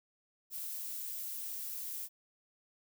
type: noise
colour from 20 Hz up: violet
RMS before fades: -41 dBFS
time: 0.5-2.09 s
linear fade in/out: 50 ms
effects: none